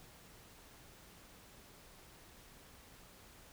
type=silence; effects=pink hiss -59 dBFS RMS until 3.52 s